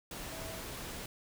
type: tone in noise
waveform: sine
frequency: 651 Hz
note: E5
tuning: 22 cents flat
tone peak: -47 dBFS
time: 0.32-0.61 s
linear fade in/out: 2 ms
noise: pink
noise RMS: -43 dBFS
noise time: 0.11-1.06 s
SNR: -7 dB
effects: none